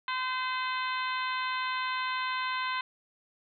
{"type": "harmonic tone", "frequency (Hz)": 513, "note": "C5", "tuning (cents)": -34, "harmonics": [2, 3, 4, 5, 6, 7, 8], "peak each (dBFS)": [-32, -36, -38, -40, -42, -43, -44], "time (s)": [0.08, 2.81], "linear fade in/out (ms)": 2, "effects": []}